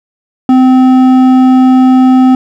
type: tone with hard clipping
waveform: triangle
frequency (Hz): 257.7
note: C4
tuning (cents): -26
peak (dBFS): -4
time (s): 0.49-2.35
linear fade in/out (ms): 2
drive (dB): 12
effects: none